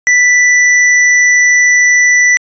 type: tone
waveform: square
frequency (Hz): 1975.5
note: B6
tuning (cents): 0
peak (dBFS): -6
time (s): 0.07-2.37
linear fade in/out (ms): 0
effects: resampled to 16000 Hz